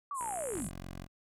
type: linear sweep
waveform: sine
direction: down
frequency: 1172 to 143.7 Hz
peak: -35 dBFS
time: 0.11-0.68 s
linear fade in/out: 2 ms
type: band-pass noise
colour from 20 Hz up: white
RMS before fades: -44 dBFS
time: 0.14-0.71 s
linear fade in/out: 50 ms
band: 7200 to 11000 Hz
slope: 96 dB/octave
type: click train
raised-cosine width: 0.5 ms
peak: -30 dBFS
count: 25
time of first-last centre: 0.21-0.603 s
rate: 61.1 Hz
type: tone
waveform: 10% pulse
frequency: 45.18 Hz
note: F#1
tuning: 40 cents flat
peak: -34 dBFS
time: 0.51-1.08 s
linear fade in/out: 50 ms
effects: none